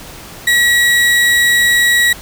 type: tone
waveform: 35% pulse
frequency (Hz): 1920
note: B6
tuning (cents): -49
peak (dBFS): -7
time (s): 0.47-2.13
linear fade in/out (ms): 5
effects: pink hiss -33 dBFS RMS until 2.21 s